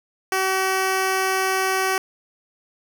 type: tone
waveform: 10% pulse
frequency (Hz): 380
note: F#4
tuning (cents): +46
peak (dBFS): -11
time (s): 0.32-1.98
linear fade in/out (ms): 2
effects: none